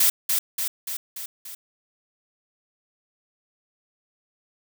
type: noise with echo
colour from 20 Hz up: blue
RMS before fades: -18 dBFS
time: 0-0.1 s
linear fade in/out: 5 ms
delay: 290 ms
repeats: 5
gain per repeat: -4 dB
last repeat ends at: 1.55 s
effects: none